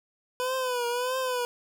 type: tone with vibrato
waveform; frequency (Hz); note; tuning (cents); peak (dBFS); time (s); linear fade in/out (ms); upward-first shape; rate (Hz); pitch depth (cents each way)
25% pulse; 498.5; B4; +16; -23; 0.4-1.45; 0; triangle; 1.6; 89
effects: none